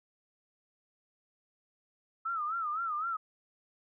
sine tone with vibrato, 1283 Hz, E6, 47 cents flat, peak -31 dBFS, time 2.25-3.17 s, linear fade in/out 10 ms, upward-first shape sine, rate 3.9 Hz, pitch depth 130 cents each way, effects none

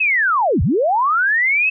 sine linear two-way sweep, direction down then up, 2637 to 61 to 2637 Hz, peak -13 dBFS, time 0-1.7 s, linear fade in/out 10 ms, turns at 0.62 s, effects none

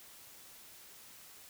silence, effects white hiss -55 dBFS RMS until 1.49 s

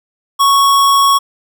square tone, 1108.7 Hz, C#6, in tune, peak -8 dBFS, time 0.39-1.19 s, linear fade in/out 20 ms, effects none

